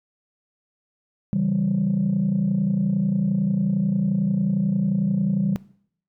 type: chord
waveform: sine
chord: C# diminished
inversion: none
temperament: equal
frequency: 138.59 / 164.81 / 196 Hz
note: C#3 / E3 / G3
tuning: 0 / 0 / 0 cents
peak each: -26 / -24 / -20 dBFS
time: 1.33-5.56 s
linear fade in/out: 0 ms
effects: noise-tail reverb RT60 0.6 s tail -20 dB re dry + tanh soft clip ceiling -14 dBFS